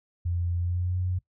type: tone with pitch glide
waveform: sine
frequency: 86.9 to 91.01 Hz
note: F2 to F#2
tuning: -8 to -28 cents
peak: -25 dBFS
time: 0.25-1.19 s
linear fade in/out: 10 ms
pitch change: +80 cents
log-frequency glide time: 0.58-0.97 s
effects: noise-tail reverb RT60 0.1 s tail -19 dB re dry